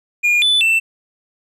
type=tone with pitch steps; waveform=triangle; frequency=2426 / 3489 / 2671 Hz; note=D#7 / A7 / E7; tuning=-44 / -15 / +22 cents; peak=-10 dBFS; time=0.23-0.8 s; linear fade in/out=20 ms; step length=190 ms; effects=none